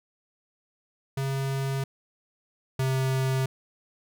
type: tone pair in turn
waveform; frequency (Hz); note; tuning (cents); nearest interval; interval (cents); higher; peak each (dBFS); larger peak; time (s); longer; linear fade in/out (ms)
square; 135.7 / 132.07; C#3 / C3; -36 / +17; unison; 47; first; -27 / -24; second; 1.17-1.84 / 2.79-3.46; neither; 5
effects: none